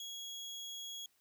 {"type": "tone", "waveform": "30% pulse", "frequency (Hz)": 3322, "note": "G#7", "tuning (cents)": 0, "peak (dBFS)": -40, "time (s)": [0, 1.06], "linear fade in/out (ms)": 2, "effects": ["white hiss -74 dBFS RMS until 1.2 s"]}